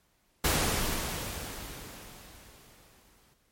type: noise with exponential decay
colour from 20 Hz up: pink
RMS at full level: -25 dBFS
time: 0.44-3.34 s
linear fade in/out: 5 ms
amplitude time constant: 630 ms
effects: pink hiss -70 dBFS RMS until 3.51 s + MP3 64 kbps